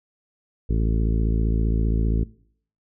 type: harmonic tone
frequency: 55.2 Hz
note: A1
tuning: 6 cents sharp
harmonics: 1 / 2 / 3 / 4 / 5 / 6 / 7 / 8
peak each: -20 / -26 / -30 / -32 / -34 / -36 / -37 / -38 dBFS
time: 0.69-2.24 s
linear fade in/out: 10 ms
effects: noise-tail reverb RT60 0.6 s tail -21 dB re dry